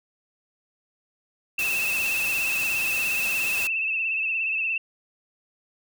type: tone with vibrato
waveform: sine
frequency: 2637 Hz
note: E7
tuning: in tune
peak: -23 dBFS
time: 1.58-4.78 s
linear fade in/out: 5 ms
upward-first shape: triangle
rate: 17 Hz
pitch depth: 64 cents each way
type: noise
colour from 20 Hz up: white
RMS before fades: -32 dBFS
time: 1.59-3.67 s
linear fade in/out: 0 ms
effects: none